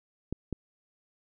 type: clicks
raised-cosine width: 3 ms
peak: -19 dBFS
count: 2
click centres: 0.326 / 0.527 s
effects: none